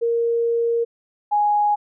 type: tone pair in turn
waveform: sine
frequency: 466.2 / 830.7 Hz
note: A#4 / G#5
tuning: 0 / 0 cents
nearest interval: minor seventh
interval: 1000 cents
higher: second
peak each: -17 / -15 dBFS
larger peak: second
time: 0.01-0.85 / 1.31-1.76 s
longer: first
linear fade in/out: 20 ms
effects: none